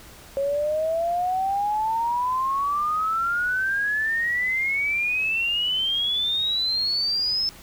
sine exponential sweep, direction up, 547 to 5270 Hz, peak -21 dBFS, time 0.37-7.49 s, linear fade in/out 0 ms, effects added 60 Hz sine -55 dBFS peak until 7.62 s + pink hiss -46 dBFS RMS until 7.62 s

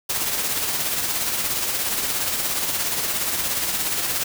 white noise with tremolo, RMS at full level -22 dBFS, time 0.09-4.24 s, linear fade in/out 10 ms, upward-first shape triangle, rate 17 Hz, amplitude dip 45%, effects none

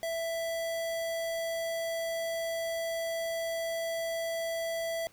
square tone, 662 Hz, E5, 7 cents sharp, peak -32 dBFS, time 0.03-5.07 s, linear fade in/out 0 ms, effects pink hiss -60 dBFS RMS until 5.12 s

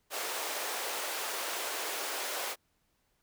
pink high-pass noise, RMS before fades -36 dBFS, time 0.1-2.56 s, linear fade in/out 50 ms, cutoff 430 Hz, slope 24 dB/octave, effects pink hiss -75 dBFS RMS until 3.22 s

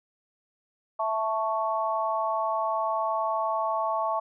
sine chord, A major, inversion second, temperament equal, 659.3 / 880 / 1108.7 Hz, E5 / A5 / C#6, 0 / 0 / 0 cents, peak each -29 dBFS, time 0.99-4.2 s, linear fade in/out 10 ms, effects none

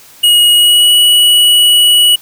square tone with pitch glide, 2893 to 2932 Hz, F#7 to F#7, -40 to -16 cents, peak -5 dBFS, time 0.23-2.16 s, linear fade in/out 10 ms, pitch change +24 cents, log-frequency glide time 0.53-0.91 s, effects white hiss -39 dBFS RMS until 2.21 s

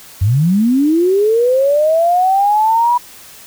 sine linear sweep, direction up, 87.31 to 981 Hz, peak -9 dBFS, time 0.21-2.98 s, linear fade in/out 10 ms, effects white hiss -38 dBFS RMS until 3.46 s

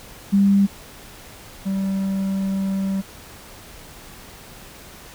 sine / triangle tone pair in turn, 198.4 / 193.64 Hz, G3 / G3, +21 / -21 cents, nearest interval unison, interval 42 cents, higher first, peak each -12 / -18 dBFS, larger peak first, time 0.32-0.67 / 1.65-3.02 s, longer second, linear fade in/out 20 ms, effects pink hiss -42 dBFS RMS until 5.14 s

